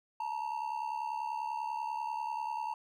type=ring-modulated tone; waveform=triangle; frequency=908 Hz; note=A#5; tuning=46 cents flat; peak=-29 dBFS; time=0.2-2.74 s; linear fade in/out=2 ms; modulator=35.1 Hz; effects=none